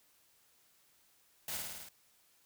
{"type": "noise with echo", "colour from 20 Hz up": "white", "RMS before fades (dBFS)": -40, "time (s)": [1.48, 1.57], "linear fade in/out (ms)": 2, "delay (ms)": 53, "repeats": 6, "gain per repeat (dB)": -2, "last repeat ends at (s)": 1.888, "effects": ["white hiss -69 dBFS RMS until 2.45 s"]}